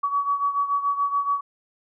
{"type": "beating tone pair", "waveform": "sine", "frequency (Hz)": [1132, 1139], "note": ["C#6", "C#6"], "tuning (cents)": [36, 47], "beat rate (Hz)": 7, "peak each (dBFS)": [-22, -27], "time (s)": [0.03, 1.41], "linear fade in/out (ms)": 10, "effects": []}